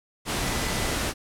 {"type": "tone in noise", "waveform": "sine", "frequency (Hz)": 1996, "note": "B6", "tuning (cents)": 18, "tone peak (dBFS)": -38, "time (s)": [0.4, 0.98], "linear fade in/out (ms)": 50, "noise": "pink", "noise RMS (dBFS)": -27, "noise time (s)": [0.25, 1.14], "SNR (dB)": -14, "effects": ["low-pass 11000 Hz 12 dB/octave"]}